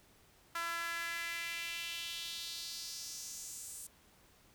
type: tone with high-pass filter sweep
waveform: sawtooth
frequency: 336.7 Hz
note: E4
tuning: 37 cents sharp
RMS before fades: -42 dBFS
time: 0.55-3.87 s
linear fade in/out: 5 ms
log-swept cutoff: 1300 to 8700 Hz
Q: 2.7
effects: pink hiss -65 dBFS RMS until 4.54 s